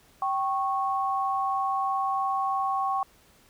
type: tone pair together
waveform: sine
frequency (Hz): 777 / 1100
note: G5 / C#6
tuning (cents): -16 / -14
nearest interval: tritone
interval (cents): 602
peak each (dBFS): -27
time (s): 0.22-3.03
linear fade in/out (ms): 2
effects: pink hiss -59 dBFS RMS until 3.49 s